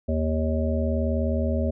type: harmonic tone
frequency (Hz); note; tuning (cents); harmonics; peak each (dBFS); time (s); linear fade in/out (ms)
79; D#2; +27; 1 / 3 / 5 / 7 / 8; -24 / -27 / -34 / -30 / -32; 0.08-1.71; 10
effects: none